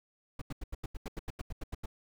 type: noise bursts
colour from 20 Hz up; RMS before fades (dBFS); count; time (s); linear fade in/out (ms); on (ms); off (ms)
brown; -37; 14; 0.39-1.859; 5; 26; 85
effects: none